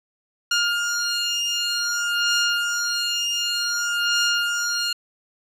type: beating tone pair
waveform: 15% pulse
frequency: 1413 / 1413.54 Hz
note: F6 / F6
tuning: +20 / +20 cents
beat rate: 0.54 Hz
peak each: -17 dBFS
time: 0.51-4.93 s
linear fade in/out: 5 ms
effects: low-pass 9000 Hz 12 dB/octave